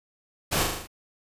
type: noise with echo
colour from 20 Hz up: pink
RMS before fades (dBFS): -25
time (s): 0.51-0.64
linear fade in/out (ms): 20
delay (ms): 39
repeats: 6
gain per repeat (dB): -3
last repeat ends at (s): 0.874
effects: resampled to 32000 Hz